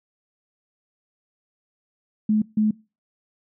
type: tone bursts at uneven times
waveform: sine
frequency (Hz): 214.2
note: A3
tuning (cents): -46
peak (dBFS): -16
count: 2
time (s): 2.29-2.42 / 2.57-2.71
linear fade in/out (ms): 5
effects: noise-tail reverb RT60 0.3 s tail -23 dB re dry